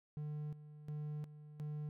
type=tone with tremolo; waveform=triangle; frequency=150 Hz; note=D3; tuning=37 cents sharp; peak=-38 dBFS; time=0.17-1.89 s; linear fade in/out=0 ms; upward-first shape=square; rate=1.4 Hz; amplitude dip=75%; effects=none